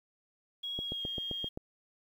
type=tone with pitch glide; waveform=sine; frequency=3309 to 3241 Hz; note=G#7 to G#7; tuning=-7 to -43 cents; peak=-35 dBFS; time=0.63-1.49 s; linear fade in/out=10 ms; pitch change=-36 cents; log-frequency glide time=0.83-1.05 s
type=click train; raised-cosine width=2 ms; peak=-25 dBFS; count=7; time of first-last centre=0.79-1.574 s; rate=7.65 Hz
effects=10-bit